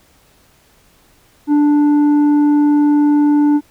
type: tone with tanh clipping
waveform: triangle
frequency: 293.7 Hz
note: D4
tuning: in tune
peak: -10 dBFS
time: 1.47-3.61 s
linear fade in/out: 50 ms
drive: 10 dB
effects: pink hiss -52 dBFS RMS until 3.7 s